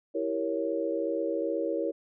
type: chord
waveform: sine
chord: E diminished seventh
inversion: none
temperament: equal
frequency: 329.6 / 392 / 466.2 / 554.4 Hz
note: E4 / G4 / Bb4 / Db5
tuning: 0 / 0 / 0 / 0 cents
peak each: -32 / -36 / -32 / -32 dBFS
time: 0.14-1.92 s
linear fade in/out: 20 ms
effects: none